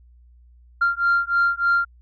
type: beating tone pair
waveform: sine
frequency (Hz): 1388 / 1391.3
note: F6 / F6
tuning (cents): -11 / -7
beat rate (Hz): 3.3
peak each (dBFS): -19 / -19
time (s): 0.81-1.85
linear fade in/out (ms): 10
effects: tanh soft clip ceiling -12 dBFS + added 60 Hz sine -48 dBFS peak until 2.01 s